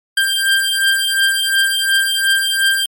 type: beating tone pair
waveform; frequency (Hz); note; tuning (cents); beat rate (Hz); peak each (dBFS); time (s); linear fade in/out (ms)
25% pulse; 1583 / 1585.8; G6 / G6; +17 / +20; 2.8; -12; 0.17-2.86; 5
effects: MP3 96 kbps